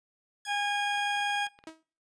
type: tone with pitch glide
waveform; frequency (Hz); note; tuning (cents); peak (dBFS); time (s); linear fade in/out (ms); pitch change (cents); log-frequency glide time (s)
10% pulse; 1671 to 1659.5; G#6 to G#6; +10 to -2; -32; 0.45-1.47; 2; -12; 0.65-0.72
type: harmonic tone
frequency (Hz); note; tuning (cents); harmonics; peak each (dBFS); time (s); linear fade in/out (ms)
817; G#5; -29; 1 / 2 / 3 / 4; -30 / -33 / -35 / -36; 0.46-1.49; 50
type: clicks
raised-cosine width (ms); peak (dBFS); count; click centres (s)
0.3; -36; 10; 0.942 / 0.979 / 1.166 / 1.206 / 1.298 / 1.358 / 1.468 / 1.589 / 1.639 / 1.692
type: tone with exponential decay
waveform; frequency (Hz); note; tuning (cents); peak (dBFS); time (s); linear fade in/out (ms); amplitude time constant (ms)
sawtooth; 320; D#4; +49; -34; 1.67-1.83; 2; 34
effects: noise-tail reverb RT60 0.5 s tail -25 dB re dry + resampled to 22050 Hz